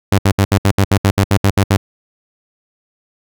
sawtooth tone bursts, 98.5 Hz, G2, 9 cents sharp, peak -5 dBFS, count 13, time 0.12-1.77 s, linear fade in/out 5 ms, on 66 ms, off 66 ms, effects none

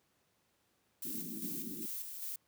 violet noise with tremolo, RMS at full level -41 dBFS, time 1.02-2.36 s, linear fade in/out 5 ms, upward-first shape square, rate 2.5 Hz, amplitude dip 40%
pink band-pass noise, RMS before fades -46 dBFS, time 1.05-1.86 s, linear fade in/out 2 ms, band 180 to 340 Hz, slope 48 dB/octave
effects pink hiss -75 dBFS RMS until 2.47 s + high-pass 100 Hz 12 dB/octave

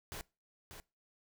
pink noise with echo, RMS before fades -44 dBFS, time 0.12-0.21 s, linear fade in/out 0 ms, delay 590 ms, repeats 1, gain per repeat -7 dB, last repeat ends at 0.8 s, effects noise-tail reverb RT60 0.3 s tail -24 dB re dry

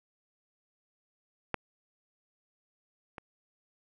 clicks, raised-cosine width 0.5 ms, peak -14 / -26 dBFS, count 2, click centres 1.543 / 3.182 s, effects none

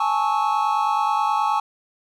triangle chord, A major seventh, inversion third, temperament equal with one note detuned, 830.6 / 880 / 1108.7 / 1299.6 Hz, G#5 / A5 / C#6 / E6, 0 / 0 / 0 / -25 cents, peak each -21 / -21 / -22 / -26 dBFS, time 0-1.6 s, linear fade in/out 5 ms, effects none

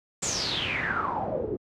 pink noise with low-pass filter sweep, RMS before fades -29 dBFS, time 0.22-1.57 s, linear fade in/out 10 ms, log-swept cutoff 7700 to 350 Hz, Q 9.4, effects high-pass 80 Hz 12 dB/octave

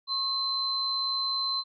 sine tone pair together, 1081 / 4081 Hz, C#6 / C8, -44 / -44 cents, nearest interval octave + major seventh, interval 2300 cents, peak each -34 / -27 dBFS, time 0.07-1.64 s, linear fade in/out 50 ms, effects none

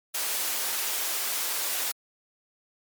white high-pass noise, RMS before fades -29 dBFS, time 0.14-1.92 s, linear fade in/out 10 ms, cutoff 430 Hz, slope 12 dB/octave, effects MP3 96 kbps

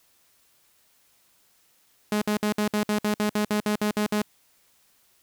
sawtooth tone bursts, 210 Hz, G#3, 19 cents sharp, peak -18 dBFS, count 14, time 2.12-4.219 s, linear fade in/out 2 ms, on 97 ms, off 57 ms, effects white hiss -63 dBFS RMS until 5.22 s

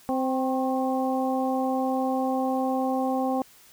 harmonic tone with a mistuned harmonic, 260.9 Hz, C4, 5 cents flat, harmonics 1 / 2 / 3 / 4, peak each -26 / -29 / -28 / -36 dBFS, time 0.09-3.42 s, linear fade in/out 0 ms, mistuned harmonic 4, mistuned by +53 cents, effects white hiss -54 dBFS RMS until 3.72 s

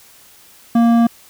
sine tone with hard clipping, 233.1 Hz, A#3, in tune, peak -11 dBFS, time 0.75-1.07 s, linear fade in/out 5 ms, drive 10 dB, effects white hiss -46 dBFS RMS until 1.29 s

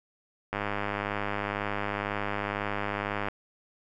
click train, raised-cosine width 0.5 ms, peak -15 dBFS, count 282, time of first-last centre 0.53-3.285 s, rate 102 Hz, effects none

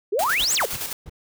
sine exponential two-way sweep, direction up then down, 364.7 to 8372 to 364.7 Hz, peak -19 dBFS, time 0.12-0.66 s, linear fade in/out 10 ms, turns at 0.54 s
white noise with tremolo, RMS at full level -28 dBFS, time 0.19-0.93 s, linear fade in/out 2 ms, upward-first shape square, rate 9.7 Hz, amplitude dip 50%
brown noise bursts, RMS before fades -37 dBFS, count 3, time 0.4-1.097 s, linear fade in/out 5 ms, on 39 ms, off 290 ms
effects none

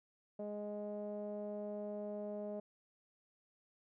sawtooth tone with low-pass filter, 207.7 Hz, G#3, in tune, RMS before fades -43 dBFS, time 0.39-2.6 s, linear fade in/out 5 ms, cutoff 590 Hz, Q 5.3, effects none

